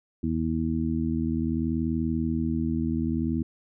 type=harmonic tone; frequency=80.6 Hz; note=E2; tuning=38 cents flat; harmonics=1 / 2 / 3 / 4; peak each=-31 / -31 / -27 / -31 dBFS; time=0.23-3.43 s; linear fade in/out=5 ms; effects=none